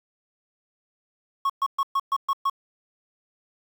triangle tone bursts, 1100 Hz, C#6, 14 cents flat, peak -18 dBFS, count 7, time 1.45-2.499 s, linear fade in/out 5 ms, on 47 ms, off 120 ms, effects 8-bit

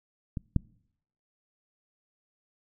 clicks, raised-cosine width 5 ms, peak -20 / -11 dBFS, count 2, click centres 0.372 / 0.563 s, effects noise-tail reverb RT60 0.7 s tail -25 dB re dry

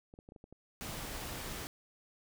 clicks, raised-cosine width 2 ms, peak -39 dBFS, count 7, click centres 0.139 / 0.189 / 0.289 / 0.321 / 0.362 / 0.441 / 0.526 s
pink noise, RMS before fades -42 dBFS, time 0.81-1.67 s, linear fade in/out 0 ms
effects none

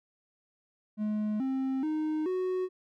triangle tone with pitch steps, 212.2 / 264.9 / 309.6 / 369.5 Hz, G#3 / C4 / D#4 / F#4, +38 / +22 / -9 / -2 cents, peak -26 dBFS, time 0.97-2.69 s, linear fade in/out 50 ms, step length 430 ms, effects none

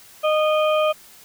harmonic tone with a mistuned harmonic, 616 Hz, D#5, 17 cents flat, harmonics 1 / 2 / 4 / 5, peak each -17 / -23 / -29 / -31 dBFS, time 0.23-0.93 s, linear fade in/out 20 ms, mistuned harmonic 5, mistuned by +33 cents, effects white hiss -47 dBFS RMS until 1.24 s

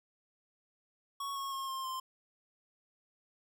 square tone with pitch steps, 1111 / 1094.4 / 1078.1 / 1062.1 / 1046.2 Hz, C#6 / C#6 / C#6 / C6 / C6, +4 / -23 / -49 / +26 / -1 cents, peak -37 dBFS, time 1.2-2 s, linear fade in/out 5 ms, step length 160 ms, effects none

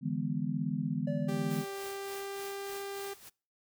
sine chord, E dominant seventh, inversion third, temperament just, 148.33 / 164.81 / 206 / 247.2 Hz, D3 / E3 / G#3 / B3, +18 / 0 / -14 / +2 cents, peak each -36 dBFS, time 0.01-1.65 s, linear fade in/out 50 ms
triangle tone with exponential decay, 577 Hz, D5, 31 cents flat, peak -33 dBFS, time 1.07-2.36 s, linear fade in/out 5 ms, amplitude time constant 280 ms
sawtooth tone with pitch glide, 392.9 to 397 Hz, G4 to G4, +4 to +22 cents, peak -34 dBFS, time 1.28-3.14 s, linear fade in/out 10 ms, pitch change +18 cents, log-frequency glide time 1.46-2.67 s
white noise with tremolo, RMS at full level -47 dBFS, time 1.49-3.3 s, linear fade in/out 20 ms, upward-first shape sine, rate 3.4 Hz, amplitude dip 70%
effects noise-tail reverb RT60 0.4 s tail -25 dB re dry

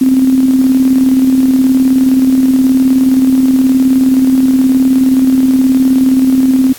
sine tone with tremolo, 261.6 Hz, C4, in tune, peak -4 dBFS, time 0.01-6.73 s, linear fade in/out 5 ms, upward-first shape square, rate 19 Hz, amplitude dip 35%, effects white hiss -32 dBFS RMS until 6.78 s + AAC 64 kbps

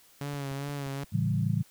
sawtooth tone with vibrato, 140.3 Hz, C#3, 21 cents sharp, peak -29 dBFS, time 0.21-1.04 s, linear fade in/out 2 ms, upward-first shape sine, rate 2.5 Hz, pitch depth 43 cents each way
click train, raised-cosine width 5 ms, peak -37 dBFS, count 6, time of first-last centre 0.34-1.219 s, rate 5.69 Hz
sine chord, A dominant seventh, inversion none, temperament equal, 110 / 138.59 / 164.81 / 196 Hz, A2 / C#3 / E3 / G3, 0 / 0 / 0 / 0 cents, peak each -29 / -30 / -30 / -33 dBFS, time 1.12-1.63 s, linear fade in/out 20 ms
effects white hiss -59 dBFS RMS until 1.7 s

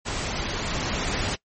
pink noise with level ramp, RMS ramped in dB -29 to -26 dBFS, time 0.05-1.36 s, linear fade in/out 20 ms, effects noise-tail reverb RT60 0.1 s tail -21 dB re dry + MP3 32 kbps

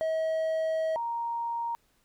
triangle / sine tone pair in turn, 640 / 933.9 Hz, D#5 / A#5, +49 / +3 cents, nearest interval perfect fifth, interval 654 cents, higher second, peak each -24 / -29 dBFS, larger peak first, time 0.01-0.96 / 0.96-1.75 s, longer first, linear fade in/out 0 ms, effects pink hiss -69 dBFS RMS until 2.04 s

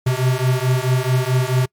square beating tone pair, 125.8 / 130.4 Hz, B2 / C3, +32 / -5 cents, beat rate 4.6 Hz, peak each -19 dBFS, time 0.06-1.66 s, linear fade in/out 10 ms, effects noise-tail reverb RT60 0.1 s tail -25 dB re dry + MP3 96 kbps

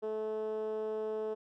10% pulse tone with band-pass filter, 216.8 Hz, A3, 25 cents flat, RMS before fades -36 dBFS, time 0.02-1.35 s, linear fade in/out 20 ms, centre 440 Hz, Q 3.5, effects none

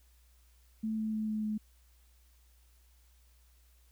sine tone with pitch steps, 219.3 / 217.9 / 216.5 / 215.2 / 213.8 Hz, A3 / A3 / A3 / A3 / A3, -6 / -17 / -28 / -38 / -49 cents, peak -31 dBFS, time 0.83-1.58 s, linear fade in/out 10 ms, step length 150 ms, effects added 60 Hz sine -61 dBFS peak until 3.91 s + white hiss -70 dBFS RMS until 3.91 s

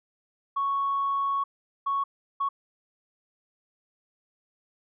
sine tone bursts at uneven times, 1108.7 Hz, C#6, in tune, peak -23 dBFS, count 3, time 0.56-1.44 / 1.86-2.04 / 2.4-2.49 s, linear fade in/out 10 ms, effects tanh soft clip ceiling -19 dBFS

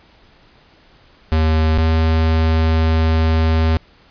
square tone pair in turn, 79.2 / 80.35 Hz, D#2 / E2, +31 / -44 cents, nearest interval unison, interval 25 cents, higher second, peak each -13 / -13 dBFS, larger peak neither, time 1.32-1.78 / 1.78-3.77 s, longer second, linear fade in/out 0 ms, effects pink hiss -50 dBFS RMS until 4.1 s + resampled to 11025 Hz

